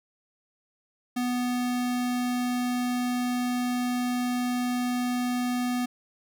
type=tone; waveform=square; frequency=246.9 Hz; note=B3; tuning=in tune; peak=-26 dBFS; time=1.16-5.86 s; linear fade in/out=10 ms; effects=none